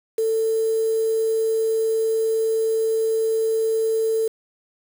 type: tone with quantisation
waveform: sine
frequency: 445.1 Hz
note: A4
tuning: 20 cents sharp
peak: -18 dBFS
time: 0.18-4.28 s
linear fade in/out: 5 ms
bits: 6
effects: none